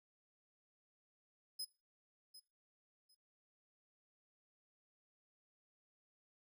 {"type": "tone with echo", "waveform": "sawtooth", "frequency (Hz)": 5070, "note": "D#8", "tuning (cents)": 32, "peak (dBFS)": -38, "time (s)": [1.59, 1.65], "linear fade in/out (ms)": 10, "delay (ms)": 750, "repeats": 2, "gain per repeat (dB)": -14, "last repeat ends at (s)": 3.15, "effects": ["noise-tail reverb RT60 0.3 s tail -21 dB re dry"]}